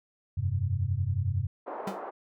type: chord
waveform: sine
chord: F suspended second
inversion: none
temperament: just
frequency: 87.31 / 98.22 / 130.96 Hz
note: F2 / G2 / C3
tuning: 0 / +4 / +2 cents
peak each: -32 / -28 / -32 dBFS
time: 0.37-1.47 s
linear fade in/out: 10 ms
type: band-pass noise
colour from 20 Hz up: white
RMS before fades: -38 dBFS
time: 1.66-2.11 s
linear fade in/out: 20 ms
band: 350 to 990 Hz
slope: 24 dB/octave
type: tone with exponential decay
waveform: 35% pulse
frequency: 193.8 Hz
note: G3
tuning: 20 cents flat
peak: -27 dBFS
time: 1.87-2.02 s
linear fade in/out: 5 ms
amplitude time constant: 32 ms
effects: none